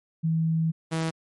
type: tone pair in turn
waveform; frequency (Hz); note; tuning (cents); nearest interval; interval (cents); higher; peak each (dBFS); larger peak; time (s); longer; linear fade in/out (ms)
sine / sawtooth; 162 / 162; E3 / E3; -30 / -30; unison; 0; neither; -21; neither; 0.23-0.72 / 0.91-1.11; first; 20
effects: MP3 48 kbps